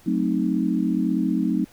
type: chord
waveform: sine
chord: F# diminished seventh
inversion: none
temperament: equal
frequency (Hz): 185 / 220 / 261.6 / 311.1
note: F#3 / A3 / C4 / Eb4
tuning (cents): 0 / 0 / 0 / 0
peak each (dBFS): -25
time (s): 0.06-1.65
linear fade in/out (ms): 10
effects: pink hiss -53 dBFS RMS until 1.72 s